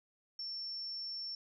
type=tone; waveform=sine; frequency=5420 Hz; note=E8; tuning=47 cents sharp; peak=-39 dBFS; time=0.39-1.35 s; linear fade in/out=2 ms; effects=none